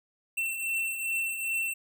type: beating tone pair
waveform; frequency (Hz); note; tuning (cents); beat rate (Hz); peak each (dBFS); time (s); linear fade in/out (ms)
square; 2694 / 2696.5; E7 / E7; +37 / +39; 2.5; -30 / -38; 0.37-1.74; 10
effects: none